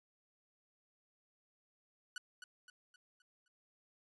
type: tone with echo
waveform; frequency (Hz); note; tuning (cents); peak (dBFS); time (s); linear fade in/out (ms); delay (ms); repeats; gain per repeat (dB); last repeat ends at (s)
sawtooth; 1478; F#6; -2; -38; 2.16-2.18; 2; 260; 5; -7; 3.48
effects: resampled to 22050 Hz